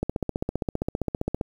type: click train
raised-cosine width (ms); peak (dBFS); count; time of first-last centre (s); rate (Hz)
2; -12; 22; 0.03-1.412; 15.2
effects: 8-bit